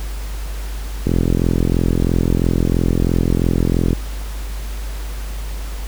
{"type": "click train", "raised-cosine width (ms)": 3, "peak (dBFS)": -3, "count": 124, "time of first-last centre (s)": [1.07, 3.93], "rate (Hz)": 43, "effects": ["added 50 Hz sine -23 dBFS peak until 5.87 s", "pink hiss -36 dBFS RMS until 5.87 s"]}